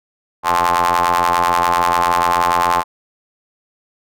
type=ring-modulated tone; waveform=sawtooth; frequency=86.9 Hz; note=F2; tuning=8 cents flat; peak=-6 dBFS; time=0.43-2.84 s; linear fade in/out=50 ms; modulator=961 Hz; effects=none